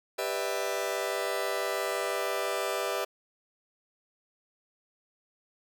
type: chord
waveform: sawtooth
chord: E minor seventh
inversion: first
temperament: just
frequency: 395.6 / 494.4 / 593.3 / 659.3 Hz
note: G4 / B4 / D5 / E5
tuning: +16 / +2 / +18 / 0 cents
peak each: -31 dBFS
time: 0.18-3.05 s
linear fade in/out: 10 ms
effects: none

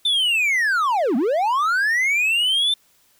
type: linear two-way sweep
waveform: triangle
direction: down then up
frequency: 3587 to 211.5 to 3587 Hz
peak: -15 dBFS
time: 0.05-2.74 s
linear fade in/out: 5 ms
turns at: 1.16 s
effects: white hiss -59 dBFS RMS until 3.19 s

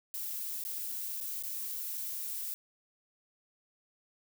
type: noise with dropouts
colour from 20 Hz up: violet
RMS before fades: -38 dBFS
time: 0.14-2.54 s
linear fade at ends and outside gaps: 0 ms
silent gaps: 0.638-0.65 / 1.203-1.211 / 1.425-1.436 / 1.972-1.976 s
effects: none

